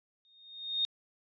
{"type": "tone with exponential growth", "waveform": "sine", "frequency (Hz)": 3694, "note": "A#7", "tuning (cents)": -16, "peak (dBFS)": -25, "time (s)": [0.25, 0.85], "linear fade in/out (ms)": 0, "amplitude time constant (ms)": 130, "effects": ["resampled to 16000 Hz"]}